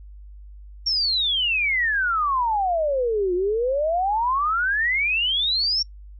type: exponential two-way sweep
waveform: sine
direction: down then up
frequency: 5588 to 350 to 5588 Hz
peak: -19 dBFS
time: 0.86-5.83 s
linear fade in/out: 10 ms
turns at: 3.34 s
effects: noise-tail reverb RT60 0.1 s tail -25 dB re dry + added 50 Hz sine -39 dBFS peak until 6.19 s